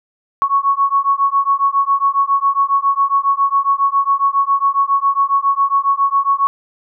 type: beating tone pair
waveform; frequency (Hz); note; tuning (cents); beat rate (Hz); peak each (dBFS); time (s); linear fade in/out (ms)
sine; 1105 / 1112.3; C#6 / C#6; -6 / +6; 7.3; -15; 0.42-6.47; 0
effects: none